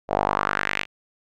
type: tone with band-pass filter sweep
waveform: sawtooth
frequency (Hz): 49.79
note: G1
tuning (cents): +28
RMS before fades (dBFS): -24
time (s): 0.08-0.86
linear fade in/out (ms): 50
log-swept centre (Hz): 640 to 2600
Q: 2.7
effects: none